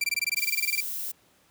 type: tone bursts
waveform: sawtooth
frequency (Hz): 2349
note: D7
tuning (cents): 0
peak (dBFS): -20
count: 16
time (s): 0.01-0.806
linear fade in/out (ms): 5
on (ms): 31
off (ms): 20
type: noise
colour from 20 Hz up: violet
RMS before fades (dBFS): -33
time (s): 0.36-1.12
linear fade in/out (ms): 10
effects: pink hiss -62 dBFS RMS until 1.5 s + high-pass 100 Hz 12 dB/octave